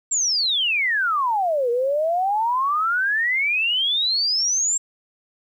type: exponential two-way sweep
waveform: sine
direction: down then up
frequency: 7570 to 466.2 to 7570 Hz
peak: -18 dBFS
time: 0.11-4.78 s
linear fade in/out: 10 ms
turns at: 1.7 s
effects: 9-bit